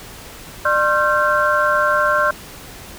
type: tone cluster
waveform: sine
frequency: 599 / 1067 / 1374 / 1554 Hz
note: D5 / C6 / F6 / G6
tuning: +34 / +34 / -29 / -16 cents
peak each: -19 dBFS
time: 0.65-2.31 s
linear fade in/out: 5 ms
effects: pink hiss -37 dBFS RMS until 2.98 s